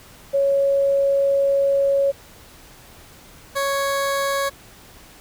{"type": "tone pair in turn", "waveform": ["sine", "20% pulse"], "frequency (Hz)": [554.4, 554.4], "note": ["C#5", "C#5"], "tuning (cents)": [0, 0], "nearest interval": "unison", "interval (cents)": 0, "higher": "neither", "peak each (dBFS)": -15, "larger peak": "neither", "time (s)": [[0.33, 2.12], [3.55, 4.5]], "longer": "first", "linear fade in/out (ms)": 20, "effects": ["pink hiss -46 dBFS RMS until 5.2 s"]}